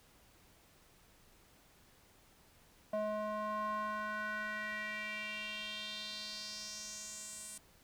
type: tone with band-pass filter sweep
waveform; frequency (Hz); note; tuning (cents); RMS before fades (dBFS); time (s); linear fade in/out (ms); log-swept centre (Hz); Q
square; 212.5; G#3; +40; -41; 2.93-7.58; 5; 700 to 9000; 3.6
effects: pink hiss -65 dBFS RMS until 7.83 s